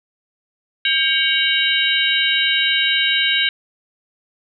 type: tone cluster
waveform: sine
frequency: 1600 / 2244 / 2835 / 3080 / 3824 Hz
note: G6 / C#7 / F7 / G7 / A#7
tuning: +35 / +21 / +25 / -31 / +43 cents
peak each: -21 dBFS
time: 0.85-3.49 s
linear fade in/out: 2 ms
effects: none